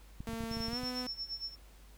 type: clicks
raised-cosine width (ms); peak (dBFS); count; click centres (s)
5; -30; 11; 0.205 / 0.29 / 0.334 / 0.407 / 0.438 / 0.513 / 0.57 / 0.605 / 0.684 / 0.733 / 0.835
type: tone with pitch glide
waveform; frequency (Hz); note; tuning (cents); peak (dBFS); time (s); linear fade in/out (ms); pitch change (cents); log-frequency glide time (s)
sawtooth; 227.1 to 250.5; A#3 to B3; -45 to +25; -34; 0.27-1.07; 2; +170; 0.68-0.79
type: tone with tremolo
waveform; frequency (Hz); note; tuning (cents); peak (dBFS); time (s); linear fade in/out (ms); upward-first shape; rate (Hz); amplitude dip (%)
sine; 5400; E8; +41; -35; 0.5-1.56; 50; sine; 8.7; 85
effects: added 50 Hz sine -54 dBFS peak until 1.97 s + pink hiss -62 dBFS RMS until 1.97 s